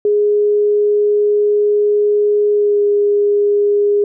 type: tone with pitch glide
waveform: sine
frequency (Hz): 415.3 to 410.1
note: G#4 to G#4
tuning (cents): 0 to -22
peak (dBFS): -10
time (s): 0.05-4.04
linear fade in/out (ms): 2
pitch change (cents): -22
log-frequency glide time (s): 2.52-2.82
effects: none